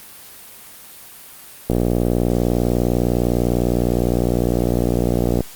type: click train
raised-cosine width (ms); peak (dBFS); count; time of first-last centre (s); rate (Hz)
2; -4; 223; 1.7-5.406; 59.9
effects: white hiss -40 dBFS RMS until 5.55 s + Opus 32 kbps